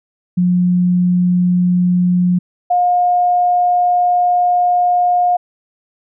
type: tone pair in turn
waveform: sine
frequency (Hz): 178.9 / 713.5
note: F3 / F5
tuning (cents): +42 / +37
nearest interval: 2 octaves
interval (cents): 2395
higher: second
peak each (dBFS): -10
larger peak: neither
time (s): 0.37-2.39 / 2.7-5.37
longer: second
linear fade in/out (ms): 10
effects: none